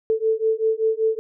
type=beating tone pair; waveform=sine; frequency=440 / 445.2 Hz; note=A4 / A4; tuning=0 / +20 cents; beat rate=5.2 Hz; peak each=-21 dBFS; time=0.1-1.19 s; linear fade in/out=0 ms; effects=none